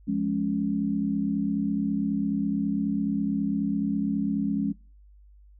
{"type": "chord", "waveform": "sine", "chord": "Db major", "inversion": "first", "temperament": "just", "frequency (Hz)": [173.24, 207.9, 277.2], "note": ["F3", "Ab3", "Db4"], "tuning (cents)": [-14, 2, 0], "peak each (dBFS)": [-32, -26, -28], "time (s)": [0.07, 4.73], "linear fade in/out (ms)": 20, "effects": ["noise-tail reverb RT60 0.4 s tail -25 dB re dry", "added 50 Hz sine -50 dBFS peak until 5.59 s"]}